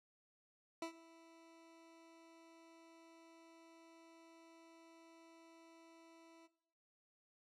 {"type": "tone with ADSR envelope", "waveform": "20% pulse", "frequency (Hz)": 329.6, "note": "E4", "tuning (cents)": 0, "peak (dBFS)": -35, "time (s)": [0.82, 6.48], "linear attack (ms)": 3, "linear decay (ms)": 97, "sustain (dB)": -21, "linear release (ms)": 27, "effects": ["noise-tail reverb RT60 0.6 s tail -17 dB re dry", "low-pass 9000 Hz 12 dB/octave"]}